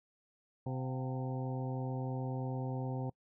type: harmonic tone with a mistuned harmonic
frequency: 129.5 Hz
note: C3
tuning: 17 cents flat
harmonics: 1 / 2 / 3 / 4 / 5 / 6 / 7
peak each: -36 / -42 / -47 / -46 / -52 / -48 / -50 dBFS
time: 0.66-3.1 s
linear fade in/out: 5 ms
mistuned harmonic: 5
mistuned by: +120 cents
effects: noise-tail reverb RT60 0.1 s tail -24 dB re dry